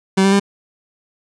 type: tone with pitch steps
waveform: 30% pulse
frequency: 191.7 / 195.39 / 199.15 Hz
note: G3 / G3 / G3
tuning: -38 / -5 / +28 cents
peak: -8 dBFS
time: 0.17-0.398 s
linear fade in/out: 10 ms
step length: 76 ms
effects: resampled to 22050 Hz